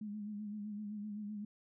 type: tone with vibrato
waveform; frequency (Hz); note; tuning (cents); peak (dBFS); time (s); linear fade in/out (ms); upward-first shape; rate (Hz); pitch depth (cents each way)
sine; 208.8; G#3; +10; -40; 0.01-1.45; 5; sine; 7.8; 46
effects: none